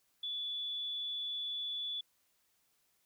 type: tone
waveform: sine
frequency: 3446 Hz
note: A7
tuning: 37 cents flat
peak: -36 dBFS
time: 0.23-2.01 s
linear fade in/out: 5 ms
effects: white hiss -75 dBFS RMS until 3.05 s